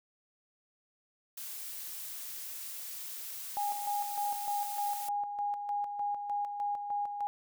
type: noise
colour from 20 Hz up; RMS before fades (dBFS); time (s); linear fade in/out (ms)
blue; -42; 1.37-5.09; 5
type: tone with tremolo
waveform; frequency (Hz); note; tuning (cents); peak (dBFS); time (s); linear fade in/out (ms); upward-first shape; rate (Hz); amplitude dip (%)
sine; 819; G#5; -24; -30; 3.57-7.27; 0; square; 3.3; 50
effects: none